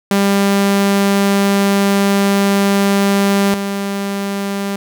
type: tone pair in turn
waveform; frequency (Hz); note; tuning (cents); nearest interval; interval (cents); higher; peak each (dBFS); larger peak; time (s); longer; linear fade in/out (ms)
sawtooth; 198.8 / 198.8; G3 / G3; +25 / +25; unison; 0; neither; -7 / -14; first; 0.11-3.54 / 3.54-4.76; first; 2
effects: none